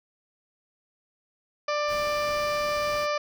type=harmonic tone; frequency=592 Hz; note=D5; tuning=14 cents sharp; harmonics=1 / 2 / 3 / 4 / 5 / 6 / 7 / 8 / 9 / 10; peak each=-27 / -29 / -37 / -35 / -44 / -47 / -46 / -40 / -45 / -46 dBFS; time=1.68-3.18 s; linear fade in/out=5 ms
type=noise; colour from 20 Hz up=pink; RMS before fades=-42 dBFS; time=1.87-3.08 s; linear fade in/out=50 ms
effects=none